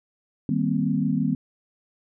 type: chord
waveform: sine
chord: C minor seventh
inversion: first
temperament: equal with one note detuned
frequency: 155.56 / 196 / 235.4 / 261.6 Hz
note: Eb3 / G3 / Bb3 / C4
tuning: 0 / 0 / +17 / 0 cents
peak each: -26 dBFS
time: 0.49-1.35 s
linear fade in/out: 2 ms
effects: none